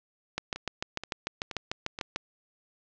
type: two click trains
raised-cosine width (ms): 0.2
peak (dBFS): -19 / -13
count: 4 / 13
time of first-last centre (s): 0.56-1.989 / 0.38-2.16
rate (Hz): 2.1 / 6.74
effects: low-pass 6000 Hz 12 dB/octave